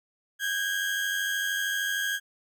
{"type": "tone pair together", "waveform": "35% pulse", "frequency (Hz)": [1545, 1638.1], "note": ["G6", "G#6"], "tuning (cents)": [-26, -24], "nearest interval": "minor second", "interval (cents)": 102, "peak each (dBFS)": [-32, -26], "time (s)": [0.39, 2.2], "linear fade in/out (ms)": 50, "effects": []}